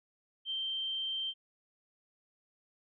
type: tone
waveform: sine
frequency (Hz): 3136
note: G7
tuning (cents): 0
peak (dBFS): -33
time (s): 0.45-1.34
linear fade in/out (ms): 50
effects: none